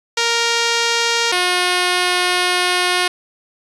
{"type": "tone pair in turn", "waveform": "5% pulse", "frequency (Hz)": [466.2, 359.8], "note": ["A#4", "F#4"], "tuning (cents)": [0, -48], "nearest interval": "major third", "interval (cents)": 448, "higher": "first", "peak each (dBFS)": -3, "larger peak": "neither", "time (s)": [[0.17, 1.32], [1.32, 3.08]], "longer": "second", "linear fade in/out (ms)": 5, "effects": ["resampled to 24000 Hz", "7-bit"]}